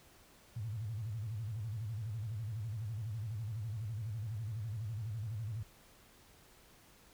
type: tone with vibrato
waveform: sine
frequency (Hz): 108.8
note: A2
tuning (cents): -19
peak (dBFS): -37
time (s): 0.56-5.63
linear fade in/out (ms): 5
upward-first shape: square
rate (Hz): 12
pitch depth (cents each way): 130
effects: pink hiss -62 dBFS RMS until 7.13 s